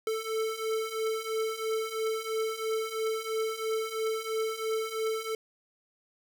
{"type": "beating tone pair", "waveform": "square", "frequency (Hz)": [440, 443], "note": ["A4", "A4"], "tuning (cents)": [0, 12], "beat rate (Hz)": 3, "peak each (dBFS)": [-35, -32], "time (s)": [0.07, 5.35], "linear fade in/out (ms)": 2, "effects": []}